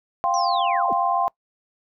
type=chord; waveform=sine; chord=F suspended second; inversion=none; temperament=just; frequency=698.5 / 785.8 / 1047.7 Hz; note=F5 / G5 / C6; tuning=0 / +4 / +2 cents; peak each=-23 dBFS; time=0.24-1.28 s; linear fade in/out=0 ms
type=linear sweep; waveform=sine; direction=down; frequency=5970 to 157.5 Hz; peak=-29 dBFS; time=0.34-0.93 s; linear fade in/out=0 ms
effects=noise-tail reverb RT60 0.1 s tail -24 dB re dry